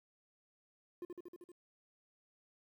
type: tone with echo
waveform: triangle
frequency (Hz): 352.4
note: F4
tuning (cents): +16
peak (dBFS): -39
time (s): 1.02-1.05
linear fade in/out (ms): 2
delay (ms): 78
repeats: 6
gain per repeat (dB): -2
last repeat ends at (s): 1.518
effects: 12-bit